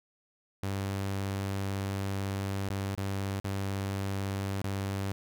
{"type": "tone with dropouts", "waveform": "sawtooth", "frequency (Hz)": 98, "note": "G2", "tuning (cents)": 0, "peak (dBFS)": -27, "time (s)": [0.63, 5.12], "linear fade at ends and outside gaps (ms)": 0, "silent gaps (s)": [[2.687, 2.702], [2.95, 2.976], [3.399, 3.444], [4.617, 4.643]], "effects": []}